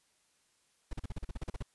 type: noise bursts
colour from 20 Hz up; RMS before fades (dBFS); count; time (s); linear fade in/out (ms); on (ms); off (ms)
brown; -36; 12; 0.91-1.626; 5; 23; 40
effects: white hiss -72 dBFS RMS until 1.74 s + resampled to 24000 Hz